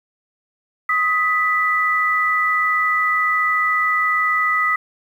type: tone pair together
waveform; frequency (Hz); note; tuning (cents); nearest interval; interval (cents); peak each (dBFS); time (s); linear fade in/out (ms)
sine; 1256.8 / 1975.5; D#6 / B6; +17 / 0; minor sixth; 783; -18; 0.89-4.76; 5
effects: 8-bit